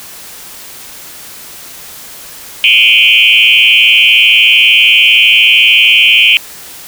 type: tone with frequency modulation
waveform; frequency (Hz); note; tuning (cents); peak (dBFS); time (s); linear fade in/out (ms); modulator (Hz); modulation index
sine; 2740; F7; -34; -3; 2.64-6.37; 0; 113; 3.8
effects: white hiss -30 dBFS RMS until 6.87 s